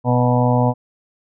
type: harmonic tone with a mistuned harmonic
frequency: 123.6 Hz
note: B2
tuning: 2 cents sharp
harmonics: 1 / 2 / 4 / 5 / 6 / 7 / 8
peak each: -16 / -19 / -22 / -23 / -24 / -24 / -25 dBFS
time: 0.04-0.74 s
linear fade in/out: 50 ms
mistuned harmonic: 8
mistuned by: -22 cents
effects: none